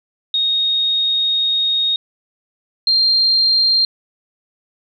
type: tone pair in turn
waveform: sine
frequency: 3729 / 4186 Hz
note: A#7 / C8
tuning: 0 / 0 cents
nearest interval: major second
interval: 200 cents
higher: second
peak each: -14 / -11 dBFS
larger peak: second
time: 0.34-1.96 / 2.87-3.85 s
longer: first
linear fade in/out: 2 ms
effects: none